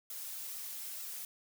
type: noise with flanger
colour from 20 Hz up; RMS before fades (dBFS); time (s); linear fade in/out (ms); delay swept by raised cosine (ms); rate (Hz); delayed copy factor
blue; -43; 0.1-1.25; 2; 1.5 to 4; 2.2; +0.6
effects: none